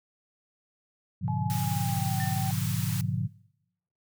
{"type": "chord", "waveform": "sine", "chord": "G# diminished seventh", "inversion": "none", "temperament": "equal with one note detuned", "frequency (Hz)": [103.83, 123.47, 146.83, 178.8], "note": ["G#2", "B2", "D3", "F3"], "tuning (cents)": [0, 0, 0, 41], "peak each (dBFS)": -32, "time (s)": [1.21, 3.28], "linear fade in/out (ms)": 20}
{"type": "tone with pitch glide", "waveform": "sine", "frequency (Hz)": [854, 774.1], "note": ["G#5", "G5"], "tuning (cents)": [48, -22], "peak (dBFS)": -34, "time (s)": [1.28, 2.51], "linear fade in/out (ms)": 0, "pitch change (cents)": -170, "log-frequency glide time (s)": [1.41, 2.18]}
{"type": "band-stop noise", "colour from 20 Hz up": "white", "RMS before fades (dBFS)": -38, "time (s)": [1.5, 3.01], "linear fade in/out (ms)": 0, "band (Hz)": [100, 800], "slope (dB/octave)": 48}
{"type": "tone with exponential decay", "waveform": "sine", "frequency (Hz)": 1800, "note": "A6", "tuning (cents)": 39, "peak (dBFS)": -34, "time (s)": [2.2, 2.61], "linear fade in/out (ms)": 1, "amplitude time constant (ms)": 87}
{"effects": ["noise-tail reverb RT60 0.9 s tail -24 dB re dry"]}